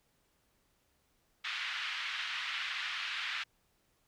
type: band-pass noise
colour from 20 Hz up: white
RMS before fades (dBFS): -38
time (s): 1.44-3.44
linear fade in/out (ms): 10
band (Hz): 1300 to 3400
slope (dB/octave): 24
effects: pink hiss -74 dBFS RMS until 4.07 s